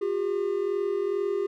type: tone pair together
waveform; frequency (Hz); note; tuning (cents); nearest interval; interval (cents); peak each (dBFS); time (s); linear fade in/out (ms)
triangle; 360.1 / 402.4; F#4 / G4; -47 / +45; major second; 192; -28 / -24; 0.01-1.47; 10
effects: none